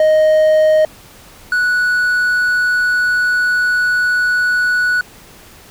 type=tone pair in turn; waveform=triangle; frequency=622.3 / 1473.7 Hz; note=D#5 / F#6; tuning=0 / -7 cents; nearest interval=octave + minor third; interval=1493 cents; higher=second; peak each=-6 / -10 dBFS; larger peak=first; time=0-0.85 / 1.52-5.01 s; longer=second; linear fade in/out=2 ms; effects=pink hiss -41 dBFS RMS until 5.7 s